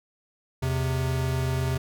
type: tone pair together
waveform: square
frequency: 82.64 / 130.81 Hz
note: E2 / C3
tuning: +5 / 0 cents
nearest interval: minor sixth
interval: 795 cents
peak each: -30 / -26 dBFS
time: 0.62-1.78 s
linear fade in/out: 10 ms
effects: none